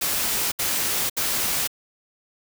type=noise bursts; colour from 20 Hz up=white; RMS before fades=-24 dBFS; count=3; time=0.01-1.676 s; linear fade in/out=10 ms; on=510 ms; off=68 ms; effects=none